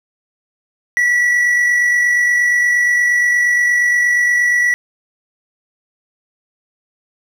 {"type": "tone with amplitude modulation", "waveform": "triangle", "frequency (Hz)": 1946, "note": "B6", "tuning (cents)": -26, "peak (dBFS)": -8, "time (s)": [0.97, 4.74], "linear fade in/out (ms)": 0, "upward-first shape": "sine", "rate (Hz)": 48.5, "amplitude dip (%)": 30, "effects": []}